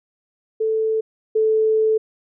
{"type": "tone pair in turn", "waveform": "sine", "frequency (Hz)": [440.4, 437.6], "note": ["A4", "A4"], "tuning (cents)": [2, -9], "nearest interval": "unison", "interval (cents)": 11, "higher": "first", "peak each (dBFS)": [-17, -14], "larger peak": "second", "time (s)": [[0.6, 1.01], [1.35, 1.98]], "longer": "second", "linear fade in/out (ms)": 10, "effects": []}